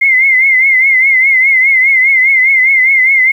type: tone with vibrato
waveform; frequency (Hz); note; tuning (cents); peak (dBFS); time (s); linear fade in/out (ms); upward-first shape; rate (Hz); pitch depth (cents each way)
sine; 2101; C7; +7; -5; 0.01-3.32; 10; triangle; 4.9; 90
effects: 7-bit